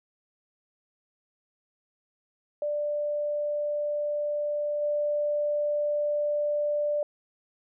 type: tone with level steps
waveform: sine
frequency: 590 Hz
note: D5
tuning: 8 cents sharp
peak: -26 / -24 dBFS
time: 2.62-7.03 s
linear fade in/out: 2 ms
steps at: 4.81 s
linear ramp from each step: 20 ms
effects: none